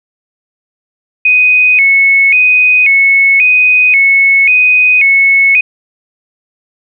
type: tone with vibrato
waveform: sine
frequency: 2344 Hz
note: D7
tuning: 4 cents flat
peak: -4 dBFS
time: 1.25-5.61 s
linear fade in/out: 5 ms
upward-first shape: square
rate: 0.93 Hz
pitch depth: 110 cents each way
effects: none